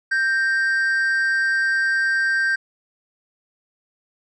triangle tone pair together, 1572.4 / 1843 Hz, G6 / A#6, +5 / -20 cents, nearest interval minor third, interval 275 cents, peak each -16 / -25 dBFS, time 0.11-2.56 s, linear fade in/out 10 ms, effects resampled to 22050 Hz

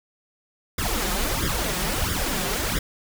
pink noise with flanger, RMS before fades -25 dBFS, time 0.78-2.79 s, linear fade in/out 5 ms, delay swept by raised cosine 0.57 to 5.57 ms, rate 1.5 Hz, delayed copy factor +0.95, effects none

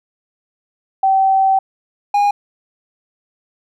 sine / triangle tone pair in turn, 771 / 816.8 Hz, G5 / G#5, -29 / -29 cents, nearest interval minor second, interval 100 cents, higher second, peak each -10 / -9 dBFS, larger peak second, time 1.03-1.59 / 2.14-2.31 s, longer first, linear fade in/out 5 ms, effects none

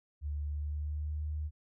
sine tone with pitch glide, 73.42 to 75.88 Hz, D2 to D#2, 0 to -43 cents, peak -33 dBFS, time 0.21-1.51 s, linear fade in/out 50 ms, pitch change +57 cents, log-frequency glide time 0.44-1.21 s, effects none

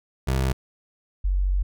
25% pulse / sine tone pair in turn, 65.8 / 46.85 Hz, C2 / F#1, +10 / +22 cents, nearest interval tritone, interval 588 cents, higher first, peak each -17 / -19 dBFS, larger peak first, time 0.27-0.53 / 1.24-1.63 s, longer second, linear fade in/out 10 ms, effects none

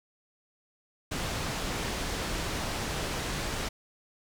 pink low-pass noise, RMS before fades -33 dBFS, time 1.11-3.69 s, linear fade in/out 10 ms, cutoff 7700 Hz, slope 12 dB/octave, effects none

